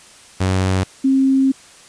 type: tone pair in turn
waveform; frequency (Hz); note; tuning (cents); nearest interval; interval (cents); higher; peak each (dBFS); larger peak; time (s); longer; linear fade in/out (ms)
sawtooth / sine; 94 / 267.6; F#2 / C4; +28 / +39; octave + tritone; 1811; second; -11; neither; 0.4-0.84 / 1.04-1.52; second; 10
effects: white hiss -44 dBFS RMS until 1.88 s + resampled to 22050 Hz